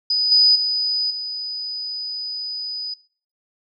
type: tone with level steps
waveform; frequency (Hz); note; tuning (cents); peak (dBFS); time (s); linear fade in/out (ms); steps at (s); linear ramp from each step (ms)
sine; 4978; D#8; 0; -16 / -10 / -18 / -25; 0.1-2.94; 5; 0.31 / 0.55 / 1.1; 10
effects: noise-tail reverb RT60 0.5 s tail -23 dB re dry